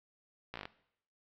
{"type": "slowing click train", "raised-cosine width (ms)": 0.3, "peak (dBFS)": -25, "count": 7, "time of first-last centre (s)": [0.54, 0.654], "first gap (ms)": 16, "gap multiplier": 1.07, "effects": ["noise-tail reverb RT60 0.7 s tail -18 dB re dry", "low-pass 5000 Hz 12 dB/octave"]}